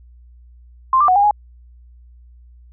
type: tone with pitch steps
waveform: sine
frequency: 1050 / 1182 / 737 / 809 / 833 Hz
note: C6 / D6 / F#5 / G#5 / G#5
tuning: +6 / +11 / -7 / -46 / +5 cents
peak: -10 dBFS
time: 0.93-1.31 s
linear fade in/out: 2 ms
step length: 76 ms
effects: added 60 Hz sine -42 dBFS peak until 2.72 s